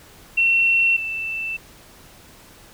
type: tone pair in turn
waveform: sine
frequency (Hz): 2715 / 2661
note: F7 / E7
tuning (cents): -50 / +16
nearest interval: unison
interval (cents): 34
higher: first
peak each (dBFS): -14 / -24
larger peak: first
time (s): 0.37-0.97 / 0.97-1.57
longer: neither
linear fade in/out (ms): 10
effects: pink hiss -47 dBFS RMS until 2.73 s